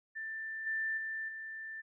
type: tone with level steps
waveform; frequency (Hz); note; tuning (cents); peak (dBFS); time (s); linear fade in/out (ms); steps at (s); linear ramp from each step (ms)
sine; 1776; A6; +16; -38 / -32 / -36 / -41; 0.15-1.82; 20; 0.66 / 0.97 / 1.28; 10
effects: none